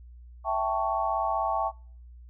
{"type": "chord", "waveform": "sine", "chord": "A dominant seventh", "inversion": "second", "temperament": "equal with one note detuned", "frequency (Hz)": [659.3, 784, 880, 1113.2], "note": ["E5", "G5", "A5", "C#6"], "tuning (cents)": [0, 0, 0, 7], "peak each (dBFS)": -30, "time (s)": [0.44, 1.72], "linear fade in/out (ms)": 50, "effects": ["noise-tail reverb RT60 0.5 s tail -26 dB re dry", "added 60 Hz sine -45 dBFS peak until 2.29 s"]}